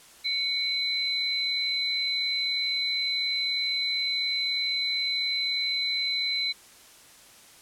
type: tone pair together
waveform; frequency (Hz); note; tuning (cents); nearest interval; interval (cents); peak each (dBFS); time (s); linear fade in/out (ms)
sine; 2229 / 4032; C#7 / B7; +9 / +35; minor seventh; 1026; -31 / -26; 0.24-6.53; 20
effects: white hiss -52 dBFS RMS until 7.61 s + low-pass 11000 Hz 12 dB/octave